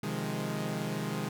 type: chord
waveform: sawtooth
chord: F minor seventh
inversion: second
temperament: equal with one note detuned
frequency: 129.98 / 155.56 / 174.61 / 207.7 Hz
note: C3 / Eb3 / F3 / Ab3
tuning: -11 / 0 / 0 / 0 cents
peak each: -35 / -33 / -36 / -32 dBFS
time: 0.03-1.29 s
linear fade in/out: 5 ms
effects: none